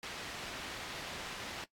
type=low-pass noise; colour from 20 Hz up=white; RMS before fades=-44 dBFS; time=0.03-1.64 s; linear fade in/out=0 ms; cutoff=3500 Hz; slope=12 dB/octave; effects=noise-tail reverb RT60 0.1 s tail -18 dB re dry + AAC 64 kbps